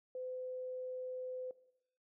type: tone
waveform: sine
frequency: 509 Hz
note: C5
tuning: 48 cents flat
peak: -40 dBFS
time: 0.15-1.51 s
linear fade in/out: 2 ms
effects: noise-tail reverb RT60 0.8 s tail -18 dB re dry